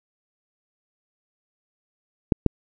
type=clicks; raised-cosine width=3 ms; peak=-3 dBFS; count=2; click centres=2.322 / 2.463 s; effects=none